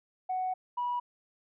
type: tone pair in turn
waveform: sine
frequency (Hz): 743 / 973.8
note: F#5 / B5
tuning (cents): +7 / -25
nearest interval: perfect fourth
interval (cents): 468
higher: second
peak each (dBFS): -28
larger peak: neither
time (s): 0.29-0.54 / 0.77-1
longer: first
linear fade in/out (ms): 10
effects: tanh soft clip ceiling -25 dBFS